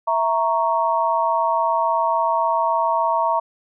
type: chord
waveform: sine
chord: A# diminished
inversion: second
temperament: equal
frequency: 659.3 / 932.3 / 1108.7 Hz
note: E5 / A#5 / C#6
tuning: 0 / 0 / 0 cents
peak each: -22 / -19 / -23 dBFS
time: 0.07-3.4 s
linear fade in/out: 10 ms
effects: none